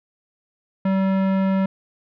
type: tone with tanh clipping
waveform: sine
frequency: 192 Hz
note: G3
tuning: 36 cents flat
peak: -19 dBFS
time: 0.85-1.66 s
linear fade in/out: 5 ms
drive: 18 dB
effects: none